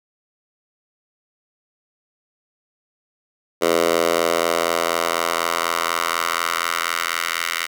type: tone with high-pass filter sweep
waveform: 10% pulse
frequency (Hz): 84.1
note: E2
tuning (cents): +35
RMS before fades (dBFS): -21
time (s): 3.61-7.67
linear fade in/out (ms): 20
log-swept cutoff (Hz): 470 to 1800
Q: 1.6
effects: none